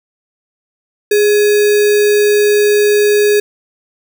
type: tone with sample-and-hold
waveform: sine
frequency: 415.3 Hz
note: G#4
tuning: in tune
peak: -7 dBFS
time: 1.11-3.4 s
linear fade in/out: 5 ms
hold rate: 2100 Hz
effects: none